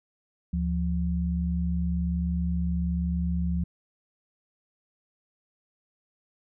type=tone pair together; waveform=sine; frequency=73.41 / 174.61 Hz; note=D2 / F3; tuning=0 / 0 cents; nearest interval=octave + minor third; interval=1500 cents; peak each=-27 / -27 dBFS; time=0.53-3.64 s; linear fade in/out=5 ms; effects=none